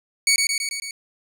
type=tone with echo; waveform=15% pulse; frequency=2242 Hz; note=C#7; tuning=19 cents sharp; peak=-8 dBFS; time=0.27-0.36 s; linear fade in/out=2 ms; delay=110 ms; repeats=5; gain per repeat=-3 dB; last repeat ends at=0.91 s; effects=none